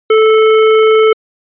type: tone with hard clipping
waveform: sine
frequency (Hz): 437.7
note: A4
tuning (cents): -9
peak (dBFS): -7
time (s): 0.1-1.13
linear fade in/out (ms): 5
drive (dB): 18
effects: resampled to 8000 Hz